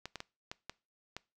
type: clicks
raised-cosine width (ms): 0.2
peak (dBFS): -23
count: 6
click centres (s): 0.056 / 0.157 / 0.204 / 0.515 / 0.696 / 1.166
effects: noise-tail reverb RT60 0.3 s tail -22 dB re dry